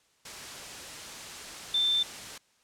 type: tone in noise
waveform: sine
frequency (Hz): 3559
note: A7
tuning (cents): +19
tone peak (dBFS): -23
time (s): 1.74-2.03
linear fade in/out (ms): 5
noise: white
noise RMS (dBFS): -41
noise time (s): 0.25-2.38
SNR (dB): +15
effects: white hiss -67 dBFS RMS until 2.63 s + low-pass 8000 Hz 12 dB/octave